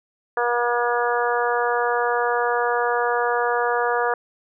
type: harmonic tone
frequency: 240 Hz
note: B3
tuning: 49 cents flat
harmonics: 2 / 3 / 4 / 5 / 6 / 7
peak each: -23 / -25 / -26 / -27 / -28 / -28 dBFS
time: 0.37-4.14 s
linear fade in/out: 2 ms
effects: none